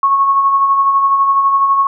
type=tone with tremolo; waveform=sine; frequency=1100 Hz; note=C#6; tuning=14 cents flat; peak=-7 dBFS; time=0.03-1.87 s; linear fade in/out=2 ms; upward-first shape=sine; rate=12 Hz; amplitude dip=40%; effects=none